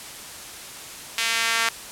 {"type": "tone with high-pass filter sweep", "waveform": "sawtooth", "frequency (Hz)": 228, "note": "A#3", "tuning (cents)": -38, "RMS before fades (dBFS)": -23, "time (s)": [1.18, 1.69], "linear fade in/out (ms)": 2, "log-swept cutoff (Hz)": [2400, 1500], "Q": 1.2, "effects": ["white hiss -38 dBFS RMS until 1.91 s", "low-pass 11000 Hz 12 dB/octave"]}